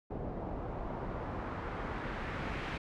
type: noise with low-pass filter sweep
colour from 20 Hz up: pink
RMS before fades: -39 dBFS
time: 0.1-2.78 s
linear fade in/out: 10 ms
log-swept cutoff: 600 to 2400 Hz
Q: 1.2
effects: none